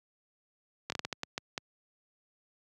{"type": "slowing click train", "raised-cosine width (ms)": 0.2, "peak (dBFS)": -16, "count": 9, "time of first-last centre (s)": [0.9, 1.578], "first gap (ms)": 22, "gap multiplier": 1.37, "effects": ["high-pass 100 Hz 12 dB/octave"]}